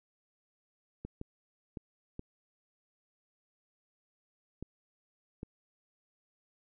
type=clicks; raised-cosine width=3 ms; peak=-27 dBFS; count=6; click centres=1.05 / 1.214 / 1.772 / 2.194 / 4.626 / 5.431 s; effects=none